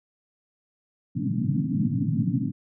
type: band-pass noise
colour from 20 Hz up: pink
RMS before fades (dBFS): -25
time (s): 1.15-2.52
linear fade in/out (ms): 20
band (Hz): 110 to 290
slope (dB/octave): 96
effects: none